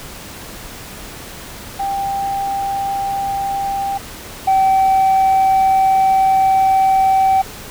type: tone pair in turn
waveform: sine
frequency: 790 / 768.8 Hz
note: G5 / G5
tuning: +13 / -34 cents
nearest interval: unison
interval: 47 cents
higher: first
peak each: -17 / -8 dBFS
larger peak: second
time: 1.79-3.98 / 4.47-7.42 s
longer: second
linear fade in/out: 10 ms
effects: tanh soft clip ceiling -8 dBFS + pink hiss -33 dBFS RMS until 7.7 s